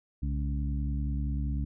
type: harmonic tone with a mistuned harmonic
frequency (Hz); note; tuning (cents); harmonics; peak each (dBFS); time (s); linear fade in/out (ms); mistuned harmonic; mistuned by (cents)
70.4; C#2; +27; 1 / 2 / 3 / 4; -29 / -35 / -39 / -41; 0.22-1.65; 10; 1; -130
effects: none